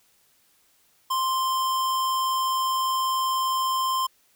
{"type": "tone", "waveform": "square", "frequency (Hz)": 1046.5, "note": "C6", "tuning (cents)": 0, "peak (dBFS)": -23, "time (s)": [1.1, 4.07], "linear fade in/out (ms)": 10, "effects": ["white hiss -63 dBFS RMS until 4.35 s"]}